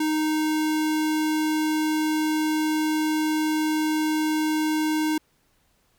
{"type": "tone", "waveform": "square", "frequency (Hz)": 309.9, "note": "D#4", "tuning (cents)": -7, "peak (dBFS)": -22, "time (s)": [0, 5.18], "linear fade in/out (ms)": 5, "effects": ["pink hiss -66 dBFS RMS until 5.98 s"]}